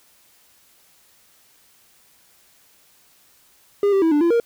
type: tone with pitch steps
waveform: triangle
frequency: 405 / 390.2 / 326 / 294.4 / 339.9 / 468.2 Hz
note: G#4 / G4 / E4 / D4 / F4 / A#4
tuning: -43 / -8 / -19 / +4 / -47 / +8 cents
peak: -12 dBFS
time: 3.83-4.4 s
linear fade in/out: 2 ms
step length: 95 ms
effects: white hiss -56 dBFS RMS until 4.45 s